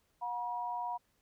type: tone pair together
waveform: sine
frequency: 722.6 / 961 Hz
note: F#5 / B5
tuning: -41 / -48 cents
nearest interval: perfect fourth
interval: 493 cents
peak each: -39 / -36 dBFS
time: 0.21-0.98 s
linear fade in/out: 20 ms
effects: pink hiss -75 dBFS RMS until 1.21 s